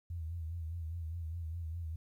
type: tone with vibrato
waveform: sine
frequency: 82.6 Hz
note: E2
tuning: 4 cents sharp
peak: -37 dBFS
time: 0.1-1.96 s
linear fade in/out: 5 ms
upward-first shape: sine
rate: 4.9 Hz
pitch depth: 79 cents each way
effects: 12-bit